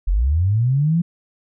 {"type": "linear sweep", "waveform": "sine", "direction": "up", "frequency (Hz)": [38.89, 174.61], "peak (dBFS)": -14, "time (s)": [0.07, 1.02], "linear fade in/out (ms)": 10, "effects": []}